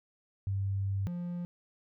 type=tone pair in turn; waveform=sine / triangle; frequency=98 / 175.22 Hz; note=G2 / F3; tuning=0 / +6 cents; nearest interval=minor seventh; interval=1006 cents; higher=second; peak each=-29 / -32 dBFS; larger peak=first; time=0.47-1.07 / 1.07-1.45 s; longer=first; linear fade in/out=0 ms; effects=none